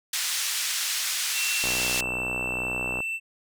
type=band-pass noise; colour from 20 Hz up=white; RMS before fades=-28 dBFS; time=0.13-2.01 s; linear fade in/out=5 ms; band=1800 to 8300 Hz; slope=12 dB/octave
type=tone with pitch glide; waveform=triangle; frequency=2707 to 2671 Hz; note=E7 to E7; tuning=+45 to +22 cents; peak=-26 dBFS; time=1.33-3.2 s; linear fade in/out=50 ms; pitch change=-23 cents; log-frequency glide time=1.64-2.04 s
type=click train; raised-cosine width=1 ms; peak=-19 dBFS; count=86; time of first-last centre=1.64-3.004 s; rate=62.3 Hz
effects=none